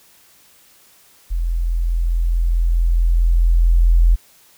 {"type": "tone with level ramp", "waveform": "sine", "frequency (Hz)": 42.31, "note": "E1", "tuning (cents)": 46, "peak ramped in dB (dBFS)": [-17, -8], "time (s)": [1.3, 4.16], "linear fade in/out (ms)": 20, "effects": ["white hiss -51 dBFS RMS until 4.57 s"]}